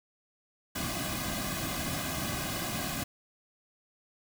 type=noise with comb filter; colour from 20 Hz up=pink; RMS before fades=-34 dBFS; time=0.75-3.04 s; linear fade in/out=10 ms; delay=2.2 ms; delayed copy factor=-0.9; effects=none

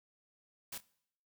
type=noise with echo; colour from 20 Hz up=white; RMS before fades=-43 dBFS; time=0.72-0.78 s; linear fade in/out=5 ms; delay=26 ms; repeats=2; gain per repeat=-15 dB; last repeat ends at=0.832 s; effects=noise-tail reverb RT60 0.7 s tail -22 dB re dry

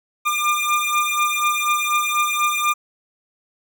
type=beating tone pair; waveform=25% pulse; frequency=1200 / 1204.1 Hz; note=D6 / D6; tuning=+37 / +43 cents; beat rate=4.1 Hz; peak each=-17 dBFS; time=0.25-2.74 s; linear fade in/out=20 ms; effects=none

